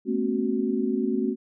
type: tone cluster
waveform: sine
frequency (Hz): 219.3 / 239.5 / 268.6 / 371.8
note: A3 / A#3 / C4 / F#4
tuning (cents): -6 / +47 / +46 / +8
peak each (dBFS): -28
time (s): 0.05-1.36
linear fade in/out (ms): 50
effects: none